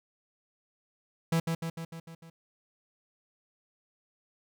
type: tone with echo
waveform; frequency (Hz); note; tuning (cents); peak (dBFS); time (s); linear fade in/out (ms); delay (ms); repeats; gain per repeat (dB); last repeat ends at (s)
45% pulse; 164.81; E3; 0; -24; 1.32-1.4; 5; 150; 6; -4; 2.3
effects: none